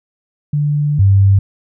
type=tone pair in turn; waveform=sine; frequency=147.1 / 98.18 Hz; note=D3 / G2; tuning=+3 / +3 cents; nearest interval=perfect fifth; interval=700 cents; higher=first; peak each=-12 / -6 dBFS; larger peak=second; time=0.53-0.99 / 0.99-1.39 s; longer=first; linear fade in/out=5 ms; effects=none